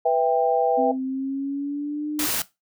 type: chord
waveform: sine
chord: E minor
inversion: second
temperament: just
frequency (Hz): 494.4 / 659.3 / 791.1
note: B4 / E5 / G5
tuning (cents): +2 / 0 / +16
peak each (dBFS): -21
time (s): 0.05-0.92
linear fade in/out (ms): 10
type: tone with pitch glide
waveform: sine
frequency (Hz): 261.6 to 300.5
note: C4 to D4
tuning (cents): 0 to +40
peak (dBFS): -24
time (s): 0.77-2.27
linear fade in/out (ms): 20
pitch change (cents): +240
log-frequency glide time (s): 1.04-2.08
type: noise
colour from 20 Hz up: white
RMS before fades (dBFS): -25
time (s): 2.19-2.42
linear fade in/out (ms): 2
effects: noise-tail reverb RT60 0.2 s tail -17 dB re dry